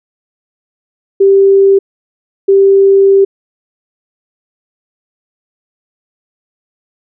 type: tone bursts at uneven times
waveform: sine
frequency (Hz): 392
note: G4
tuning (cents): 0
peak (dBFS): -3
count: 2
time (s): 1.2-1.79 / 2.48-3.25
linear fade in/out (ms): 10
effects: none